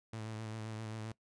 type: tone with vibrato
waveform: sawtooth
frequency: 110 Hz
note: A2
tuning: in tune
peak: -37 dBFS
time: 0.13-1.12 s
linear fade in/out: 5 ms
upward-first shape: sine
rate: 7.6 Hz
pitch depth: 32 cents each way
effects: noise-tail reverb RT60 0.1 s tail -20 dB re dry + resampled to 22050 Hz